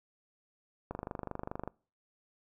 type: click train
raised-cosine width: 1 ms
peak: -23 dBFS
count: 20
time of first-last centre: 0.91-1.676 s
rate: 24.8 Hz
effects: noise-tail reverb RT60 0.4 s tail -25 dB re dry